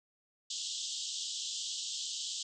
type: band-pass noise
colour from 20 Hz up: pink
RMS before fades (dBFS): -39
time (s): 0.5-2.43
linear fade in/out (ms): 5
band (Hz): 3000 to 7900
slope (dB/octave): 96
effects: none